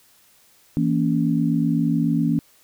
sine chord, A# diminished, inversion second, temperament equal with one note detuned, 164.81 / 233.1 / 280.9 Hz, E3 / A#3 / C#4, 0 / 0 / +23 cents, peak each -21 / -22 / -22 dBFS, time 0.77-2.39 s, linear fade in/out 0 ms, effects white hiss -56 dBFS RMS until 2.63 s

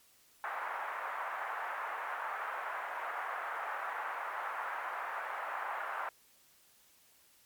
pink band-pass noise, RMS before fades -39 dBFS, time 0.44-6.09 s, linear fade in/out 0 ms, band 770 to 1700 Hz, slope 24 dB/octave, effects white hiss -65 dBFS RMS until 7.45 s + MP3 96 kbps

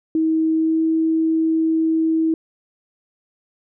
sine tone with pitch glide, 319.4 to 322 Hz, D#4 to E4, +45 to -41 cents, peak -15 dBFS, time 0.15-2.34 s, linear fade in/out 2 ms, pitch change +14 cents, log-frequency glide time 0.54-0.82 s, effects none

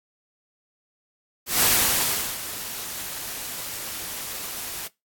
white noise with ADSR envelope, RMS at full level -18 dBFS, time 1.46-4.88 s, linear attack 160 ms, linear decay 760 ms, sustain -15 dB, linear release 13 ms, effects noise-tail reverb RT60 0.2 s tail -21 dB re dry + AAC 64 kbps

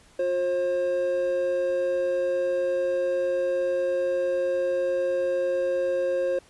triangle tone pair together, 356.6 / 534.3 Hz, F4 / C5, +36 / +36 cents, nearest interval perfect fifth, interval 700 cents, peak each -29 / -21 dBFS, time 0.19-6.39 s, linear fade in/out 5 ms, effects pink hiss -56 dBFS RMS until 6.49 s + resampled to 24000 Hz

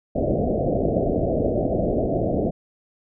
white low-pass noise, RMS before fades -22 dBFS, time 0.15-2.51 s, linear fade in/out 10 ms, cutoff 690 Hz, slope 96 dB/octave, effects none

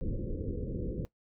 pink low-pass noise, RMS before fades -35 dBFS, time 0.01-1.05 s, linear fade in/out 0 ms, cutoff 530 Hz, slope 96 dB/octave, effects noise-tail reverb RT60 0.1 s tail -17 dB re dry

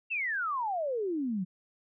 sine exponential sweep, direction down, 2748 to 174.61 Hz, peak -29 dBFS, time 0.1-1.45 s, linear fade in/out 20 ms, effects none

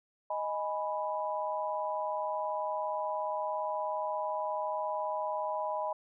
sine chord, G# minor, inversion second, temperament equal, 622.3 / 830.6 / 987.8 Hz, D#5 / G#5 / B5, 0 / 0 / 0 cents, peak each -35 / -37 / -35 dBFS, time 0.3-5.93 s, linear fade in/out 5 ms, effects none

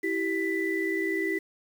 sine tone cluster, 327.8 / 388.1 / 1985 Hz, E4 / G4 / B6, -10 / -17 / +8 cents, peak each -30 dBFS, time 0.03-1.39 s, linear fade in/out 10 ms, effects 8-bit

